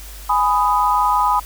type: chord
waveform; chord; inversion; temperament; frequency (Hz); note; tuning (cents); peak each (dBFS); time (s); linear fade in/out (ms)
sine; G# minor; none; just; 830.6 / 996.7 / 1245.9; G#5 / B5 / D#6; 0 / +16 / +2; -19 / -16 / -19; 0.29-1.4; 10
effects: added 50 Hz sine -34 dBFS peak until 1.45 s + white hiss -39 dBFS RMS until 1.45 s